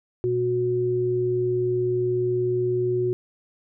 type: tone pair together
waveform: sine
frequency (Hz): 121.9 / 365.3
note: B2 / F#4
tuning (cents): -22 / -22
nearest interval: octave + perfect fifth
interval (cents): 1900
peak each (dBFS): -28 / -21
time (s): 0.24-3.13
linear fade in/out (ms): 0
effects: none